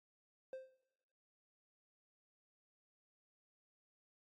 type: tone with exponential decay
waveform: triangle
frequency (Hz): 523.3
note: C5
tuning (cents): 0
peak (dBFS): -40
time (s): 0.53-0.83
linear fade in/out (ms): 1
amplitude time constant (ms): 64
effects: noise-tail reverb RT60 1.0 s tail -20 dB re dry + AAC 32 kbps